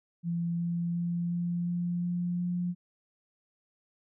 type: tone with pitch steps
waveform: sine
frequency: 170.2 / 171.28 / 172.38 / 173.48 / 174.58 / 175.69 / 176.81 Hz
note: F3 / F3 / F3 / F3 / F3 / F3 / F3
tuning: -44 / -33 / -22 / -11 / 0 / +11 / +22 cents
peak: -28 dBFS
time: 0.23-2.75 s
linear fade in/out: 50 ms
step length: 360 ms
effects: none